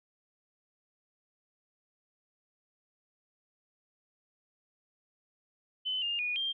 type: tone with pitch steps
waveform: sine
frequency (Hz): 3032 / 2816 / 2456 / 3183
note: F#7 / F7 / D#7 / G7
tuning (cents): +42 / +14 / -23 / +26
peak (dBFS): -30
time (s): 5.85-6.53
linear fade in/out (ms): 20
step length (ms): 170
effects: none